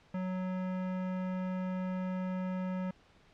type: tone with hard clipping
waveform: sine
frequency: 185 Hz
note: F#3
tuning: in tune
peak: -35 dBFS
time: 0.14-2.91 s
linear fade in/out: 5 ms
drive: 17 dB
effects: pink hiss -63 dBFS RMS until 3.33 s + low-pass 4000 Hz 12 dB/octave